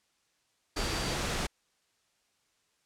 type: tone in noise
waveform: sine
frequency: 4662 Hz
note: D8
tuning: 14 cents flat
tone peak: -41 dBFS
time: 0.76-1.14 s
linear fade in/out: 10 ms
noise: pink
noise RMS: -32 dBFS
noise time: 0.76-1.47 s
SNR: -12 dB
effects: white hiss -73 dBFS RMS until 2.85 s + low-pass 8000 Hz 12 dB/octave